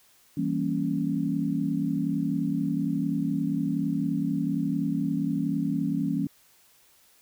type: chord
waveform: sine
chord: E diminished seventh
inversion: none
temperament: equal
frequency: 164.81 / 196 / 233.1 / 277.2 Hz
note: E3 / G3 / Bb3 / Db4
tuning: 0 / 0 / 0 / 0 cents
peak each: -30 / -31 / -31 / -28 dBFS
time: 0.37-6.27 s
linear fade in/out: 5 ms
effects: white hiss -60 dBFS RMS until 7.21 s